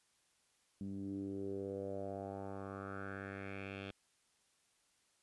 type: tone with low-pass filter sweep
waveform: 10% pulse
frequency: 98 Hz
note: G2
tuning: in tune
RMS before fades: -44 dBFS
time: 0.81-3.91 s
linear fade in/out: 0 ms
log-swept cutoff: 220 to 3100 Hz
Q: 4
effects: white hiss -75 dBFS RMS until 5.22 s + resampled to 24000 Hz